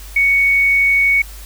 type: tone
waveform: sine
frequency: 2227 Hz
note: C#7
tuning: 7 cents sharp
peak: -10 dBFS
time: 0.16-1.22 s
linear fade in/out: 5 ms
effects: added 50 Hz sine -32 dBFS peak until 1.45 s + white hiss -39 dBFS RMS until 1.45 s